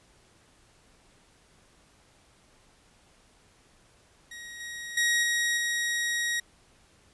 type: tone with level steps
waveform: sawtooth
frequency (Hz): 1892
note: A#6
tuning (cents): +25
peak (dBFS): -37 / -33 / -19 / -21 / -23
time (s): 4.31-6.4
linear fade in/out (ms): 5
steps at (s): 4.6 / 4.97 / 5.23 / 5.57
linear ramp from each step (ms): 5
effects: pink hiss -61 dBFS RMS until 7.13 s + resampled to 24000 Hz